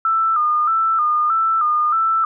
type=tone with vibrato; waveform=sine; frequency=1271 Hz; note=D#6; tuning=36 cents sharp; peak=-14 dBFS; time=0.05-2.25 s; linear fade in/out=2 ms; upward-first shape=square; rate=1.6 Hz; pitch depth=74 cents each way; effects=none